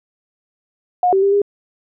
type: tone with pitch steps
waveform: sine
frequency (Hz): 720 / 385.9 / 396.8 / 405.3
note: F#5 / G4 / G4 / G#4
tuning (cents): -47 / -27 / +21 / -42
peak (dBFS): -11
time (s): 1.03-1.418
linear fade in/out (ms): 2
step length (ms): 97
effects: none